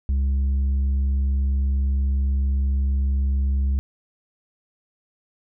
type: tone with tanh clipping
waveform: sine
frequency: 67.8 Hz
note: C#2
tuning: 38 cents flat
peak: -19 dBFS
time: 0.09-3.79 s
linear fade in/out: 0 ms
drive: 4 dB
effects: none